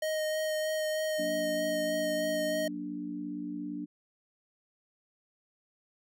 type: tone with vibrato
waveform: square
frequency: 622.3 Hz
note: D#5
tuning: in tune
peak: -30 dBFS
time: 0.02-2.68 s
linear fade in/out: 5 ms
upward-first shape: sine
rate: 3.2 Hz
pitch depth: 11 cents each way
type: chord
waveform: sine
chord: Gb augmented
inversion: none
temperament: equal with one note detuned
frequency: 185 / 236.2 / 293.7 Hz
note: Gb3 / Bb3 / D4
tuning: 0 / +23 / 0 cents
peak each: -42 / -42 / -36 dBFS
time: 1.18-3.86 s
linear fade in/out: 20 ms
effects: none